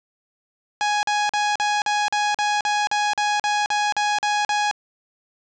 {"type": "tone bursts", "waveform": "sawtooth", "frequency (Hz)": 832, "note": "G#5", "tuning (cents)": 3, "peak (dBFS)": -15, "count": 15, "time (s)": [0.81, 4.712], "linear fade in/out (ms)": 0, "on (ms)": 220, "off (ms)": 43, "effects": ["resampled to 16000 Hz", "9-bit"]}